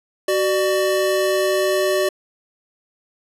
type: tone pair together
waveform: square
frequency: 375.8 / 596.5 Hz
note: F#4 / D5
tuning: +27 / +27 cents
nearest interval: minor sixth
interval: 800 cents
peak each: -20 dBFS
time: 0.28-2.09 s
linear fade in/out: 5 ms
effects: resampled to 32000 Hz